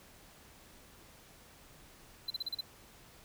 triangle tone bursts, 4052 Hz, B7, 44 cents sharp, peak -32 dBFS, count 6, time 2.28-2.609 s, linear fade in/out 5 ms, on 24 ms, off 37 ms, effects pink hiss -58 dBFS RMS until 3.24 s

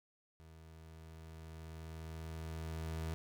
30% pulse tone with level ramp, 80.5 Hz, E2, 41 cents flat, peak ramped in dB -53 to -35 dBFS, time 0.4-3.14 s, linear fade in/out 0 ms, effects none

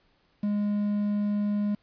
triangle tone with quantisation, 206.4 Hz, G#3, 10 cents flat, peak -22 dBFS, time 0.43-1.75 s, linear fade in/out 5 ms, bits 8, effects pink hiss -67 dBFS RMS until 1.82 s + resampled to 11025 Hz

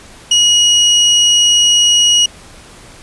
30% pulse tone, 2900 Hz, F#7, 35 cents flat, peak -4 dBFS, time 0.31-2.26 s, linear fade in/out 5 ms, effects pink hiss -38 dBFS RMS until 3.02 s + resampled to 24000 Hz

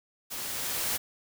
white noise with level ramp, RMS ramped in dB -37 to -29 dBFS, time 0.3-0.98 s, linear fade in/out 20 ms, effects none

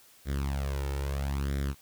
sawtooth tone with flanger, 69.3 Hz, C#2, in tune, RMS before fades -31 dBFS, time 0.25-1.75 s, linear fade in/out 50 ms, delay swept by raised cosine 0.54 to 2.24 ms, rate 0.76 Hz, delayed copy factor +0.75, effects white hiss -58 dBFS RMS until 1.81 s

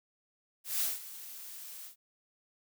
blue noise with ADSR envelope, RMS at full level -30 dBFS, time 0.64-1.96 s, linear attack 170 ms, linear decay 180 ms, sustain -16 dB, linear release 110 ms, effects none

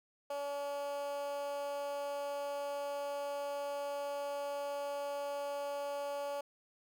15% pulse tone with high-pass filter, 284.6 Hz, C#4, 46 cents sharp, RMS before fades -39 dBFS, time 0.3-6.41 s, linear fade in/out 5 ms, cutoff 630 Hz, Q 6.3, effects none

